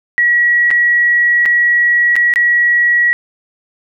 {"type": "tone with dropouts", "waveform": "sine", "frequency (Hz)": 1920, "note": "B6", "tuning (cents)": -49, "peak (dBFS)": -8, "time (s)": [0.18, 3.13], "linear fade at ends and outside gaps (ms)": 0, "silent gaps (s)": [[0.705, 0.712], [1.455, 1.46], [2.156, 2.164], [2.338, 2.359]], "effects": []}